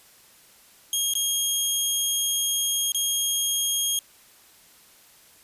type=tone with dropouts; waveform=15% pulse; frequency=3257 Hz; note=G#7; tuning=34 cents flat; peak=-15 dBFS; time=0.93-3.99 s; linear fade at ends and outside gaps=1 ms; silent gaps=1.137-1.152 / 2.92-2.946 s; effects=white hiss -54 dBFS RMS until 5.43 s + resampled to 32000 Hz